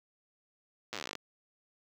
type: slowing click train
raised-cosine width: 0.2 ms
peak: -20 dBFS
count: 17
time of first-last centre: 0.93-1.153 s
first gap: 8 ms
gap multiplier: 1.07
effects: high-pass 100 Hz 12 dB/octave + 8-bit